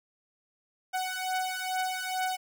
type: beating tone pair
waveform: sawtooth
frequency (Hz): 744 / 746.3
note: F#5 / F#5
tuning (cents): +9 / +15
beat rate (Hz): 2.3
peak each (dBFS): -29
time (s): 0.93-2.37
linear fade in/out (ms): 20
effects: none